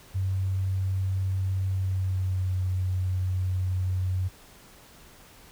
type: tone with pitch glide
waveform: sine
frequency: 95 to 92.56 Hz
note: F#2 to F#2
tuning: +46 to +1 cents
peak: -24 dBFS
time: 0.14-4.29 s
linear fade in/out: 20 ms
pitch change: -45 cents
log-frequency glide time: 1.72-2.58 s
effects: pink hiss -52 dBFS RMS until 5.51 s